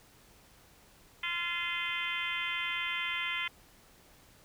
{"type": "harmonic tone with a mistuned harmonic", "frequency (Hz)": 344.8, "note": "F4", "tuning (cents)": -22, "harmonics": [3, 4, 5, 6, 7, 8, 9, 10], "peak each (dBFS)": [-43, -42, -43, -35, -40, -45, -39, -45], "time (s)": [1.23, 3.48], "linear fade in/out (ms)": 5, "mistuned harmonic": 7, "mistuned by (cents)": 59, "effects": ["pink hiss -60 dBFS RMS until 4.44 s"]}